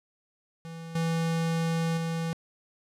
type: tone with level steps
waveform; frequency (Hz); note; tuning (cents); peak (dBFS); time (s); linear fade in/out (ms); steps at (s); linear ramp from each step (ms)
square; 164.81; E3; 0; -39 / -26 / -29; 0.65-2.33; 0; 0.95 / 1.97; 5
effects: low-pass 10000 Hz 12 dB/octave